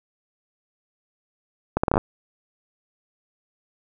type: accelerating click train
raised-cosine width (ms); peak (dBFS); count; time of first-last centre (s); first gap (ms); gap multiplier
1; -5; 8; 1.77-1.979; 65; 0.72
effects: none